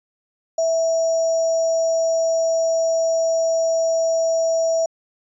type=tone with sample-and-hold; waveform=sine; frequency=656 Hz; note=E5; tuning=9 cents flat; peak=-16 dBFS; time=0.58-4.86 s; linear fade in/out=5 ms; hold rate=6300 Hz; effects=resampled to 24000 Hz